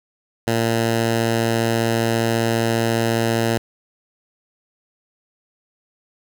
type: tone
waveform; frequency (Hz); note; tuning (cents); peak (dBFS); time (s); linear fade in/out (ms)
10% pulse; 114.8; A#2; -26; -9; 0.47-3.58; 5
effects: none